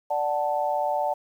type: chord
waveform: sine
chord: D major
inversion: none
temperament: equal with one note detuned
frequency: 587.3 / 743.8 / 880 Hz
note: D5 / F#5 / A5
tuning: 0 / +9 / 0 cents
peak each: -27 dBFS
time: 0.1-1.14 s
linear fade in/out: 10 ms
effects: 9-bit